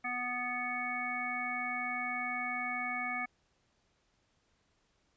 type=harmonic tone; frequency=246.9 Hz; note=B3; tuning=in tune; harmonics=1 / 3 / 5 / 7 / 9; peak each=-45 / -40 / -41 / -43 / -36 dBFS; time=0.04-3.26 s; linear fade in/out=10 ms; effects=pink hiss -74 dBFS RMS until 5.16 s + resampled to 16000 Hz